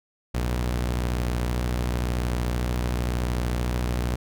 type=tone pair together; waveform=sawtooth; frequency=60.95 / 108.6 Hz; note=B1 / A2; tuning=-22 / -22 cents; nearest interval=minor seventh; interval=1000 cents; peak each=-20 / -30 dBFS; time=0.34-4.16 s; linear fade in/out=10 ms; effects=none